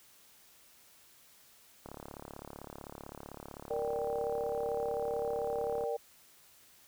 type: click train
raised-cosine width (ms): 1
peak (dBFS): -30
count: 143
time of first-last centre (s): 1.86-5.838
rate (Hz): 35.7
type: chord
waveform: sine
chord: G minor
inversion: first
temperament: equal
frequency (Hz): 466.2 / 587.3 / 784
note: Bb4 / D5 / G5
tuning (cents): 0 / 0 / 0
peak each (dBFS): -34 / -37 / -39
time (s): 3.7-5.97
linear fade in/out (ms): 10
effects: white hiss -61 dBFS RMS until 6.87 s